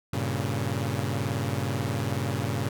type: chord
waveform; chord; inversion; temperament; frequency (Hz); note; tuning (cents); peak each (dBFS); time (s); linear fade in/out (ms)
sawtooth; G diminished; none; equal; 98 / 116.54 / 138.59; G2 / Bb2 / Db3; 0 / 0 / 0; -27; 0.13-2.69; 5
effects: none